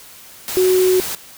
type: tone in noise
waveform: sine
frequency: 370 Hz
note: F#4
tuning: in tune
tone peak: -11 dBFS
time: 0.57-1 s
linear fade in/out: 0 ms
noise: white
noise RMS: -25 dBFS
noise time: 0.48-1.15 s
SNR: +11 dB
effects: white hiss -41 dBFS RMS until 1.37 s